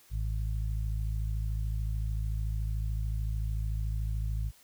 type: harmonic tone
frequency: 53.6 Hz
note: A1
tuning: 45 cents flat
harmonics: 1 / 2 / 3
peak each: -30 / -35 / -45 dBFS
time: 0.1-4.52 s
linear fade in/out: 50 ms
effects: white hiss -60 dBFS RMS until 4.63 s